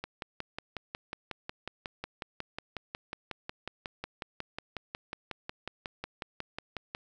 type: click train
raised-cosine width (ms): 0.3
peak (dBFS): -20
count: 39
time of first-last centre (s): 0.04-6.949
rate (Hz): 5.5
effects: none